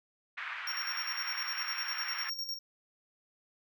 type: band-pass noise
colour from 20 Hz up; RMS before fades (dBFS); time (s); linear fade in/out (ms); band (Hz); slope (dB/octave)
white; -40; 0.37-2.3; 10; 1200 to 2200; 24
type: tone with tremolo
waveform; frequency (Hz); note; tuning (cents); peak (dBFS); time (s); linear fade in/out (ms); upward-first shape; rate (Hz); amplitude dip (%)
square; 5560; F8; -9; -34; 0.67-2.59; 5; square; 9.9; 60
effects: none

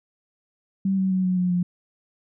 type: tone with pitch steps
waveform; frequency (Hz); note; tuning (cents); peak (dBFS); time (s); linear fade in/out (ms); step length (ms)
sine; 192.9 / 189.7 / 186.54 / 183.45 / 180.4 / 177.4; G3 / F#3 / F#3 / F#3 / F#3 / F3; -28 / +43 / +14 / -15 / -44 / +27; -19; 0.85-1.63; 5; 130
effects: none

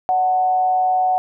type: tone with frequency modulation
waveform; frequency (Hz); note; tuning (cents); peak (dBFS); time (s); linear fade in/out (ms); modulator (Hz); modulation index
sine; 740; F#5; 0; -14; 0.09-1.18; 0; 156; 0.29
effects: none

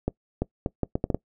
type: accelerating click train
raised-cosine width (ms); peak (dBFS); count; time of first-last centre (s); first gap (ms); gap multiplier
2; -11; 8; 0.08-1.146; 340; 0.71
effects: noise-tail reverb RT60 0.1 s tail -22 dB re dry

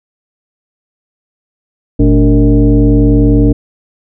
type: tone with frequency modulation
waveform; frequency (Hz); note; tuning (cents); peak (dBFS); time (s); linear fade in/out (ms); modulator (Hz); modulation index
sine; 119.8; A#2; +48; -4; 1.99-3.53; 10; 170; 1.6
effects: none

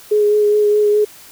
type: tone with vibrato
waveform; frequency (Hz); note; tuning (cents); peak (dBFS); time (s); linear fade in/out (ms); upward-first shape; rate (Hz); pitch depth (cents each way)
sine; 418.5; G#4; +13; -10; 0.11-1.05; 10; sine; 4.8; 16
effects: white hiss -41 dBFS RMS until 1.31 s

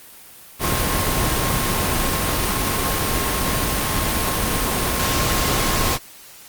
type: tone in noise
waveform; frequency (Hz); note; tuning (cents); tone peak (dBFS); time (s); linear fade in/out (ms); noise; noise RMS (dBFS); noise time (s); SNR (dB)
sine; 1071; C6; +40; -28; 0.59-5.99; 50; pink; -20; 0.59-5.99; -11
effects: white hiss -43 dBFS RMS until 6.48 s + Opus 32 kbps

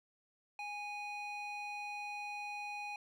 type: tone with band-pass filter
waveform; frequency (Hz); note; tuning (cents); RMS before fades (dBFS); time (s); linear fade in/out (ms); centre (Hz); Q
square; 825; G#5; -12; -43; 0.59-2.96; 2; 1900; 3.4
effects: none

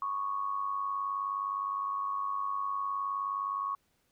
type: tone with amplitude modulation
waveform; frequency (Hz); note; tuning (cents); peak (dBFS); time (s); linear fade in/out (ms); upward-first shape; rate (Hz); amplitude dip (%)
sine; 1108.7; C#6; 0; -28; 0.02-3.75; 2; sine; 99.5; 60
effects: pink hiss -73 dBFS RMS until 4.11 s

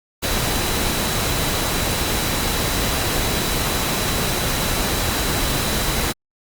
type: tone in noise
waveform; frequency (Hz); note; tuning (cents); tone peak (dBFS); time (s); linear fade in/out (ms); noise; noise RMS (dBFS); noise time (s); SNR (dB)
sine; 3951; B7; 0; -32; 0.22-6.13; 20; pink; -21; 0.22-6.13; -14
effects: Opus 48 kbps

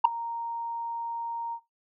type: tone with ADSR envelope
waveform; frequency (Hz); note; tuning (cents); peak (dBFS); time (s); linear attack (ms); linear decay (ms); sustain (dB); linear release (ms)
sine; 930; A#5; -4; -8; 0.04-1.6; 12; 4; -23; 70
effects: noise-tail reverb RT60 0.2 s tail -18 dB re dry + tanh soft clip ceiling -10 dBFS

